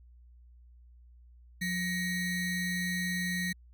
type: ring-modulated tone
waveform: square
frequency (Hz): 1030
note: C6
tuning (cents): -28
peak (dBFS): -28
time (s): 1.61-3.53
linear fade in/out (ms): 10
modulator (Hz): 851
effects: added 60 Hz sine -53 dBFS peak until 3.73 s